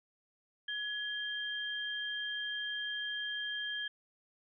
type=tone pair together; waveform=sine; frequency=1686 / 3183 Hz; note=G#6 / G7; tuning=+26 / +26 cents; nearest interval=major seventh; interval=1100 cents; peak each=-38 / -38 dBFS; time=0.68-3.88 s; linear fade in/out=5 ms; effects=none